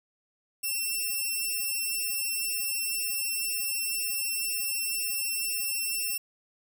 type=tone; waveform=5% pulse; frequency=2698 Hz; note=E7; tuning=40 cents sharp; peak=-19 dBFS; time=0.63-6.18 s; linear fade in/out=10 ms; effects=none